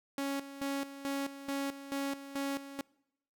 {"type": "tone with tremolo", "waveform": "sawtooth", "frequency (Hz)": 277.2, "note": "C#4", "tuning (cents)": 0, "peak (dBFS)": -29, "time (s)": [0.18, 2.81], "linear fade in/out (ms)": 2, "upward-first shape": "square", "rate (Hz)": 2.3, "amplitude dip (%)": 75, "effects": ["noise-tail reverb RT60 0.8 s tail -25 dB re dry"]}